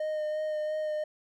triangle tone with vibrato, 614 Hz, D#5, 23 cents flat, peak -27 dBFS, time 0-1.04 s, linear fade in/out 5 ms, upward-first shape sine, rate 2.9 Hz, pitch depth 16 cents each way, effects none

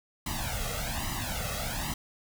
pink noise with flanger, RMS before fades -33 dBFS, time 0.26-1.94 s, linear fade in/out 5 ms, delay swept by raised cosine 1 to 1.55 ms, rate 1.2 Hz, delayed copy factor +1, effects none

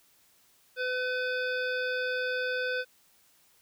harmonic tone, 504 Hz, B4, 35 cents sharp, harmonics 1 / 3 / 5 / 7 / 9 / 10, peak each -32 / -31 / -40 / -42 / -46 / -49 dBFS, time 0.76-2.85 s, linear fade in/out 50 ms, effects white hiss -64 dBFS RMS until 3.61 s

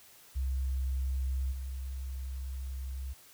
sine tone with level steps, 65.7 Hz, C2, 8 cents sharp, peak -29 / -35 dBFS, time 0.35-3.14 s, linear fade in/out 20 ms, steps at 1.51 s, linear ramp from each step 20 ms, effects white hiss -57 dBFS RMS until 3.33 s

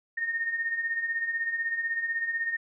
sine beating tone pair, 1824 / 1840 Hz, A#6 / A#6, -38 / -23 cents, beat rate 16 Hz, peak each -35 / -28 dBFS, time 0.17-2.57 s, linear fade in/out 10 ms, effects none

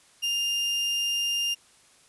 35% pulse tone, 2806 Hz, F7, 8 cents sharp, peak -23 dBFS, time 0.22-1.55 s, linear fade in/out 20 ms, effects white hiss -58 dBFS RMS until 2.08 s + resampled to 24000 Hz

